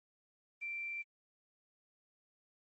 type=tone with quantisation; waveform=sine; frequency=2351 Hz; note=D7; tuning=1 cent sharp; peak=-38 dBFS; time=0.61-1.03 s; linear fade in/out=20 ms; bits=11; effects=MP3 32 kbps